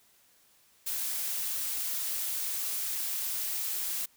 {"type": "noise", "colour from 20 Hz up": "blue", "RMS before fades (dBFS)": -33, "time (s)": [0.86, 4.06], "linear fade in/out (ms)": 10, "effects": ["white hiss -64 dBFS RMS until 4.16 s"]}